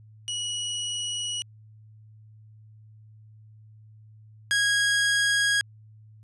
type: tone pair in turn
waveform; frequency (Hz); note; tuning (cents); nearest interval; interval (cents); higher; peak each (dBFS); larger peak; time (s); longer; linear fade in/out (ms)
sawtooth; 2919 / 1645.3; F#7 / G#6; -24 / -17; minor seventh; 993; first; -25 / -17; second; 0.28-1.42 / 4.51-5.61; first; 0
effects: added 108 Hz sine -48 dBFS peak until 6.23 s + resampled to 24000 Hz